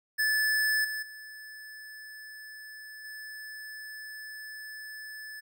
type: tone with level steps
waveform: square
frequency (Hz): 1736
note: A6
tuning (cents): -24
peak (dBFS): -25 / -33 / -44 / -41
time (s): 0.18-5.41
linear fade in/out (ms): 20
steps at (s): 0.84 / 1.02 / 3.04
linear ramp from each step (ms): 10
effects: none